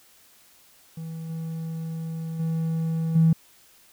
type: tone with level steps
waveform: triangle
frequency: 162.5 Hz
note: E3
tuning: 24 cents flat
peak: -30 / -27 / -21 / -11 dBFS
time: 0.97-3.33 s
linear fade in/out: 5 ms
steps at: 1.29 / 2.39 / 3.15 s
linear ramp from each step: 10 ms
effects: tanh soft clip ceiling -12 dBFS + white hiss -56 dBFS RMS until 3.92 s